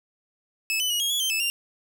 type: tone with pitch steps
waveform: sawtooth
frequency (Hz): 2603 / 3003 / 2900 / 3269 / 3375 / 3130 / 2618 / 2784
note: E7 / F#7 / F#7 / G#7 / G#7 / G7 / E7 / F7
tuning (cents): -22 / +25 / -35 / -28 / +27 / -3 / -13 / -6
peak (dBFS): -20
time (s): 0.7-1.5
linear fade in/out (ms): 0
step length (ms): 100
effects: none